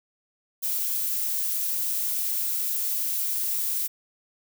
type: noise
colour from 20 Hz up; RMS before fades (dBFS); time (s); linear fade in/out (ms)
violet; -27; 0.62-3.88; 20
effects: none